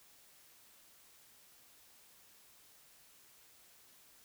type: silence
effects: white hiss -63 dBFS RMS until 4.24 s